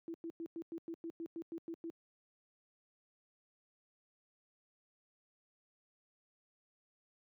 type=tone bursts; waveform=sine; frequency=332.1 Hz; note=E4; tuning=13 cents sharp; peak=-40 dBFS; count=12; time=0.08-1.9 s; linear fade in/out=0 ms; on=60 ms; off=100 ms; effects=high-pass 150 Hz 12 dB/octave